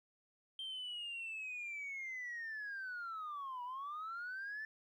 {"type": "linear two-way sweep", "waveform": "sine", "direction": "down then up", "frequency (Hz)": [3168, 963, 1770], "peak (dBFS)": -40, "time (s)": [0.59, 4.65], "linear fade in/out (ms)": 2, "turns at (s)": 3.63, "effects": ["tanh soft clip ceiling -39 dBFS", "13-bit"]}